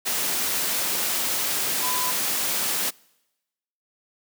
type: tone in noise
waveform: sine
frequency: 1005 Hz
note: B5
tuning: 30 cents sharp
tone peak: -28 dBFS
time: 1.82-2.12 s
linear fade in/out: 20 ms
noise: white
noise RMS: -25 dBFS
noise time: 0.05-2.91 s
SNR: -6 dB
effects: noise-tail reverb RT60 1.0 s tail -26 dB re dry + high-pass 150 Hz 12 dB/octave